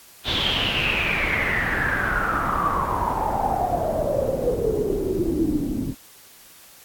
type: noise with low-pass filter sweep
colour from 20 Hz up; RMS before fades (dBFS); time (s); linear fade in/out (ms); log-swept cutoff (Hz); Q
pink; -23; 0.24-5.95; 50; 3600 to 250; 9.9
effects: white hiss -48 dBFS RMS until 6.84 s + AAC 64 kbps